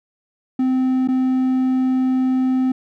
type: tone with dropouts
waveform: triangle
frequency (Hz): 258.5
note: C4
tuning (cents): -21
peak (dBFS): -13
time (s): 0.59-2.72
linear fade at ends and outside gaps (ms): 5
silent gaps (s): 1.076-1.085
effects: none